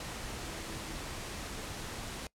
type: tone in noise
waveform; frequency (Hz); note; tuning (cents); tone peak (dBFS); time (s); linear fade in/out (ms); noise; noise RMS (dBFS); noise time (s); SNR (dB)
sine; 329.6; E4; 0; -50; 0.38-0.96; 2; pink; -41; 0-2.27; -12
effects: noise-tail reverb RT60 0.1 s tail -22 dB re dry + low-pass 10000 Hz 12 dB/octave